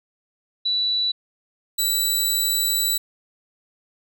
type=tone pair in turn; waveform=sine / 15% pulse; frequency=3951 / 3951 Hz; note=B7 / B7; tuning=0 / 0 cents; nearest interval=unison; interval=0 cents; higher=neither; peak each=-19 / -12 dBFS; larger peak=second; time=0.65-1.12 / 1.78-2.98 s; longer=second; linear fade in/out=10 ms; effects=none